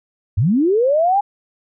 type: linear sweep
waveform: sine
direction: up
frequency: 82.41 to 830.6 Hz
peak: -12 dBFS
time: 0.37-1.21 s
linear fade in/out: 10 ms
effects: none